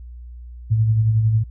sine tone with tremolo, 110.5 Hz, A2, 8 cents sharp, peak -12 dBFS, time 0.7-1.44 s, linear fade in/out 20 ms, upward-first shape sine, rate 11 Hz, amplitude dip 40%, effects added 60 Hz sine -34 dBFS peak until 1.5 s

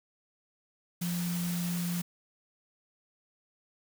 sine tone in noise, 174.1 Hz, F3, 5 cents flat, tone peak -30 dBFS, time 1.01-2.02 s, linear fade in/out 10 ms, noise white, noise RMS -40 dBFS, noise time 1.01-2.02 s, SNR +7 dB, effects none

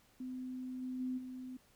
sine tone with level steps, 255.3 Hz, C4, 42 cents flat, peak -40 / -38 / -35 / -43 dBFS, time 0.2-1.57 s, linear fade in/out 5 ms, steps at 0.81 / 0.99 / 1.17 s, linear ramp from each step 20 ms, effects pink hiss -68 dBFS RMS until 1.75 s

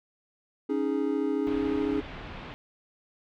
triangle chord, C# suspended second, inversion none, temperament equal, 277.2 / 311.1 / 415.3 Hz, C#4 / D#4 / G#4, 0 / 0 / 0 cents, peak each -27 / -28 / -28 dBFS, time 0.69-2.01 s, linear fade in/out 10 ms
pink low-pass noise, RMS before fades -41 dBFS, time 1.47-2.54 s, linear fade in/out 0 ms, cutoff 3300 Hz, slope 24 dB/octave
effects none

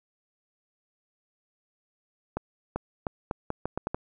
accelerating click train, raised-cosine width 1 ms, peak -15 dBFS, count 9, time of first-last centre 2.37-3.945 s, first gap 390 ms, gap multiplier 0.79, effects none

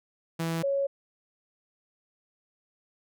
sawtooth / sine tone pair in turn, 164.81 / 554.4 Hz, E3 / C#5, 0 / 0 cents, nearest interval octave + major sixth, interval 2100 cents, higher second, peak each -24 dBFS, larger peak neither, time 0.39-0.63 / 0.63-0.87 s, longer neither, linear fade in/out 10 ms, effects none

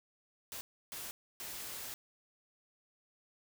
white noise bursts at uneven times, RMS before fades -44 dBFS, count 3, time 0.52-0.61 / 0.92-1.11 / 1.4-1.94 s, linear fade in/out 0 ms, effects none

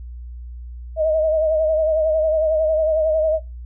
sine tone with vibrato, 629 Hz, D#5, 19 cents sharp, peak -15 dBFS, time 0.96-3.4 s, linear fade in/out 50 ms, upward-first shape triangle, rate 11 Hz, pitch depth 57 cents each way, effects noise-tail reverb RT60 0.2 s tail -19 dB re dry + added 60 Hz sine -31 dBFS peak until 3.65 s

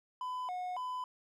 triangle tone with vibrato, 855 Hz, A5, 50 cents flat, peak -34 dBFS, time 0.21-1.04 s, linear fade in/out 2 ms, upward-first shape square, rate 1.8 Hz, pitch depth 280 cents each way, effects none

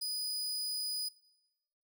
sawtooth tone, 4966 Hz, D#8, 4 cents flat, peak -32 dBFS, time 0.01-1.09 s, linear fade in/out 10 ms, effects noise-tail reverb RT60 1.0 s tail -22 dB re dry

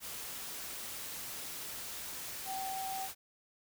sine tone in noise, 768 Hz, G5, 36 cents flat, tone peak -37 dBFS, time 2.45-3.09 s, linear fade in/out 50 ms, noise white, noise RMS -43 dBFS, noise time 0-3.15 s, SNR +3 dB, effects none

